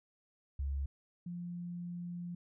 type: tone pair in turn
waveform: sine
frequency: 69.3 / 174.63 Hz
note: C#2 / F3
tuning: 0 / 0 cents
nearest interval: octave + major third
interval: 1600 cents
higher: second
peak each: -33 / -39 dBFS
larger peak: first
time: 0.59-0.86 / 1.26-2.35 s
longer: second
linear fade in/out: 5 ms
effects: none